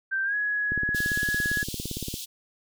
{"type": "tone with pitch glide", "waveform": "sine", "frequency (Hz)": [1565, 1677.3], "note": ["G6", "G#6"], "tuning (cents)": [-3, 17], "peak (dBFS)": -24, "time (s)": [0.11, 1.64], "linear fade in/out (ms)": 20, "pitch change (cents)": 120, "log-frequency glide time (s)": [0.24, 0.35]}
{"type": "click train", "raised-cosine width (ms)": 3, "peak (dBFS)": -20, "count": 26, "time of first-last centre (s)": [0.72, 2.14], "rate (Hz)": 17.6}
{"type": "high-pass noise", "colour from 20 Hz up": "pink", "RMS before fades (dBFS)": -37, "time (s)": [0.94, 2.26], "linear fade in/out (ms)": 20, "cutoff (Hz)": 3000, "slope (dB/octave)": 48}
{"effects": []}